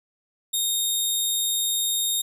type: tone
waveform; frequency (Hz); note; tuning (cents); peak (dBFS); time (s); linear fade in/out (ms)
15% pulse; 3700; A#7; -14; -15; 0.53-2.22; 10
effects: none